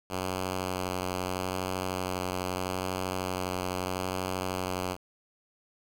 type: tone with vibrato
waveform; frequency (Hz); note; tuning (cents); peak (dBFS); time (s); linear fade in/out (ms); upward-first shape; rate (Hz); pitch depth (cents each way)
5% pulse; 92.3; F#2; -4; -19; 0.09-4.97; 50; sine; 0.78; 13
effects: 9-bit

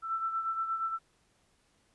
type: beating tone pair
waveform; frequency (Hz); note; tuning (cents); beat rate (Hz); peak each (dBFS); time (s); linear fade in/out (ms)
sine; 1331 / 1339.5; E6 / E6; +16 / +27; 8.5; -31 / -39; 0.02-0.99; 50
effects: pink hiss -70 dBFS RMS until 1.94 s + resampled to 24000 Hz

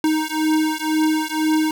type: beating tone pair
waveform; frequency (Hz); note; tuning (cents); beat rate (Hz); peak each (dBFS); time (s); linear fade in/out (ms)
square; 311.1 / 313.1; D#4 / D#4; 0 / +11; 2; -21 / -21; 0.04-1.71; 2
effects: none

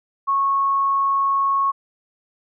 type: tone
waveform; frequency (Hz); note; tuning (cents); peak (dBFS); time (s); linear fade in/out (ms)
sine; 1100; C#6; -14; -16; 0.27-1.72; 20
effects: none

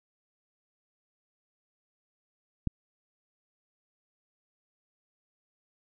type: click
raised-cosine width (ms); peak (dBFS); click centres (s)
5; -15; 2.673
effects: none

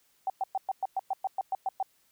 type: tone bursts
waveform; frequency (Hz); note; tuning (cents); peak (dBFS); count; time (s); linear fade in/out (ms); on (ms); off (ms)
sine; 769; G5; -33; -26; 12; 0.27-1.828; 2; 29; 110
effects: white hiss -68 dBFS RMS until 2.11 s

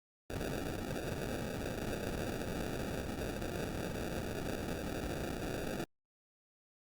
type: noise with sample-and-hold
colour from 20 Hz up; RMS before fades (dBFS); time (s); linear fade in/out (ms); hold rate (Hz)
white; -39; 0.3-5.84; 0; 1050
effects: Opus 48 kbps

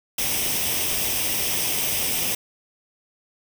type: noise with comb filter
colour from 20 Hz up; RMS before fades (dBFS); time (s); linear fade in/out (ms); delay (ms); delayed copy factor
white; -24; 0.18-2.35; 5; 0.35; +0.6
effects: none

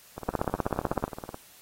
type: two click trains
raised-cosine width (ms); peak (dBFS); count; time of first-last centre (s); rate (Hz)
1; -11 / -22; 13 / 23; 0.29-1.04 / 0.18-1.344; 16 / 18.9
effects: white hiss -54 dBFS RMS until 1.61 s + AAC 48 kbps

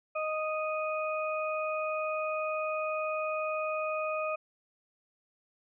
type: harmonic tone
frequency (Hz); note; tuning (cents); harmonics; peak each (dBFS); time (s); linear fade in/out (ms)
622; D#5; -1; 1 / 2 / 4; -32 / -35 / -38; 0.15-4.36; 10
effects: none

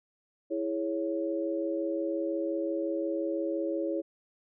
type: chord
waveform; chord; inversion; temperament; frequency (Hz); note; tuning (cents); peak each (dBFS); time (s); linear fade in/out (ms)
sine; C# minor; first; equal; 329.6 / 415.3 / 554.4; E4 / G#4 / C#5; 0 / 0 / 0; -31 / -36 / -33; 0.5-4.02; 20
effects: none

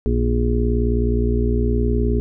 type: harmonic tone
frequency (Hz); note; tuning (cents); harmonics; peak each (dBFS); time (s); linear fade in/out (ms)
59.3; A#1; +30; 1 / 2 / 4 / 5 / 6 / 7; -18 / -24 / -23 / -33 / -28 / -24; 0.06-2.2; 0
effects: none

